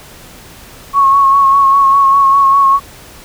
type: tone with vibrato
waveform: sine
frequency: 1100 Hz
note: C#6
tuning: 14 cents flat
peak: -5 dBFS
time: 0.93-2.8 s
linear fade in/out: 50 ms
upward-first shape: sine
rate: 5 Hz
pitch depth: 29 cents each way
effects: pink hiss -36 dBFS RMS until 3.24 s